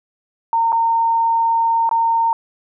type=tone with dropouts; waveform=sine; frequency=916 Hz; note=A#5; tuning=31 cents flat; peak=-13 dBFS; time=0.53-2.33 s; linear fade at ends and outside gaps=1 ms; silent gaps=0.721-0.727 / 1.892-1.912 s; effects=none